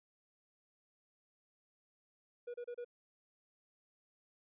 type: tone bursts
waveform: triangle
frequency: 482.7 Hz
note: B4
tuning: 40 cents flat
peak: -39 dBFS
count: 4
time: 2.47-2.847 s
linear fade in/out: 10 ms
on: 71 ms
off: 31 ms
effects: resampled to 8000 Hz